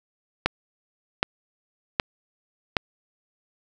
click train, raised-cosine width 0.3 ms, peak -3 dBFS, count 4, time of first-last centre 0.46-2.768 s, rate 1.3 Hz, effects none

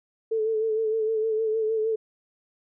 sine tone with vibrato, 440 Hz, A4, in tune, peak -22 dBFS, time 0.31-1.96 s, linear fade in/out 10 ms, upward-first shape sine, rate 6.5 Hz, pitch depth 38 cents each way, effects none

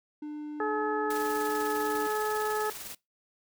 triangle tone, 299.5 Hz, D4, 34 cents sharp, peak -33 dBFS, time 0.22-2.07 s, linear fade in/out 5 ms
harmonic tone, 427.2 Hz, G#4, 49 cents sharp, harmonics 1 / 2 / 3 / 4, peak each -30 / -33 / -35 / -36 dBFS, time 0.6-2.7 s, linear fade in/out 2 ms
white noise with tremolo, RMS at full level -40 dBFS, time 1.1-2.95 s, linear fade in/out 5 ms, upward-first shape square, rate 20 Hz, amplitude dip 35%
effects noise-tail reverb RT60 0.2 s tail -22 dB re dry

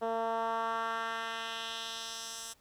10% pulse tone with band-pass filter sweep, 227 Hz, A#3, 46 cents flat, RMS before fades -36 dBFS, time 0.01-2.54 s, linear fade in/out 20 ms, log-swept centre 560 to 7800 Hz, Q 1.5, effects pink hiss -67 dBFS RMS until 2.6 s

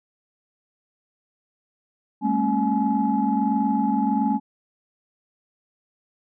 sine tone cluster, 204.2 / 225.6 / 272.9 / 848 Hz, G#3 / A3 / C#4 / G#5, -29 / +44 / -27 / +36 cents, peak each -24 dBFS, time 2.21-4.4 s, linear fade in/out 50 ms, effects tanh soft clip ceiling -9 dBFS

